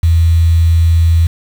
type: tone with quantisation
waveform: sine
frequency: 83 Hz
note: E2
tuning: 12 cents sharp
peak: -6 dBFS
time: 0.03-1.27 s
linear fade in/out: 5 ms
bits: 5
effects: none